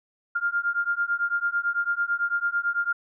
sine beating tone pair, 1398 / 1407 Hz, F6 / F6, +1 / +12 cents, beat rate 9 Hz, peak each -26 dBFS, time 0.35-2.93 s, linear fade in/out 10 ms, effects none

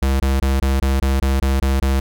square tone bursts, 67.2 Hz, C2, 47 cents sharp, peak -15 dBFS, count 10, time 0.02-2 s, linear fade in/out 5 ms, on 180 ms, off 20 ms, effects none

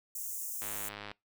white high-pass noise, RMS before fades -39 dBFS, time 0.15-0.89 s, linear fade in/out 5 ms, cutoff 6300 Hz, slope 48 dB/octave
click train, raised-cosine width 0.3 ms, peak -26 dBFS, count 52, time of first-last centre 0.62-1.115 s, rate 103 Hz
effects noise-tail reverb RT60 0.2 s tail -24 dB re dry

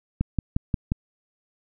click train, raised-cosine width 5 ms, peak -10 dBFS, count 5, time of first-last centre 0.21-0.919 s, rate 5.64 Hz, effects none

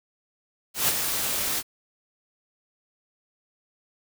white noise with ADSR envelope, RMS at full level -21 dBFS, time 0.74-1.63 s, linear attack 140 ms, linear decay 39 ms, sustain -6 dB, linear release 47 ms, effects none

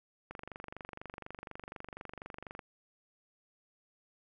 click train, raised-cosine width 0.5 ms, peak -28 dBFS, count 56, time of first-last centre 0.31-2.592 s, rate 24.1 Hz, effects none

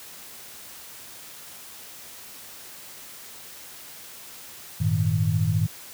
sine tone cluster, 98.3 / 112.7 / 156.9 Hz, G2 / A2 / D#3, +5 / +42 / +15 cents, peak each -24 dBFS, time 4.8-5.67 s, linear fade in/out 10 ms, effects white hiss -43 dBFS RMS until 5.93 s + high-pass 60 Hz 12 dB/octave

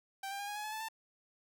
sawtooth tone with pitch steps, 781 / 795.6 / 810.4 / 825.5 / 840.9 / 856.6 / 872.6 / 888.9 Hz, G5 / G5 / G#5 / G#5 / G#5 / A5 / A5 / A5, -7 / +25 / -43 / -11 / +21 / -47 / -15 / +17 cents, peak -35 dBFS, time 0.23-0.886 s, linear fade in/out 5 ms, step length 82 ms, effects none

